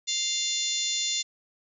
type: harmonic tone with a mistuned harmonic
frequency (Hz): 698.5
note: F5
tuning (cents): 0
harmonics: 3 / 4 / 5 / 6 / 7 / 8 / 9 / 10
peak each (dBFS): -40 / -38 / -30 / -34 / -38 / -36 / -37 / -31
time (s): 0.07-1.23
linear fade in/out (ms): 20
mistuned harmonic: 5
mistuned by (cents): +23
effects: none